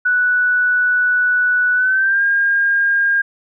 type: tone with pitch glide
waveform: sine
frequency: 1480 to 1614 Hz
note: F#6 to G#6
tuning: 0 to -50 cents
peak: -12 dBFS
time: 0.05-3.22 s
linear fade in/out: 10 ms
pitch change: +150 cents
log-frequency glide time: 1.74-2.23 s
effects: none